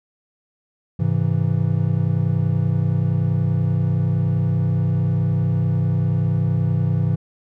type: chord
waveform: triangle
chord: Ab augmented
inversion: none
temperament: equal with one note detuned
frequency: 103.83 / 134.26 / 164.81 Hz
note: Ab2 / C3 / E3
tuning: 0 / +45 / 0 cents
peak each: -19 dBFS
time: 0.99-7.16 s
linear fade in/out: 10 ms
effects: none